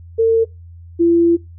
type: tone pair in turn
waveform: sine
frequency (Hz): 452.6 / 339.1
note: A4 / E4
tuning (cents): +49 / +49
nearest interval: perfect fourth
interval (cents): 500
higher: first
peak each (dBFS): -9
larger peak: neither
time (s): 0.18-0.45 / 0.99-1.37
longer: second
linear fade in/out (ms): 20
effects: noise-tail reverb RT60 0.2 s tail -20 dB re dry + added 85 Hz sine -35 dBFS peak until 1.58 s